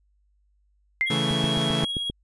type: tone with exponential decay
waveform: sine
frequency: 2093 Hz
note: C7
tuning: in tune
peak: -17 dBFS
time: 1.01-1.3 s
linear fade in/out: 0 ms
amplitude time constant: 63 ms
type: tone with tremolo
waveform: triangle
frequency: 3302 Hz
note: G#7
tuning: 11 cents flat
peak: -24 dBFS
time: 1.06-2.11 s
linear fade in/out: 20 ms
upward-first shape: sine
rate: 18 Hz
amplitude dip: 25%
type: chord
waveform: sawtooth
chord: A major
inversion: first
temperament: equal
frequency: 138.59 / 164.81 / 220 Hz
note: C#3 / E3 / A3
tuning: 0 / 0 / 0 cents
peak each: -24 dBFS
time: 1.1-1.85 s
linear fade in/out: 5 ms
type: click train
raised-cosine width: 3 ms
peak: -17 dBFS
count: 7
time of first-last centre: 1.31-2.099 s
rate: 7.6 Hz
effects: added 50 Hz sine -62 dBFS peak until 2.23 s + resampled to 24000 Hz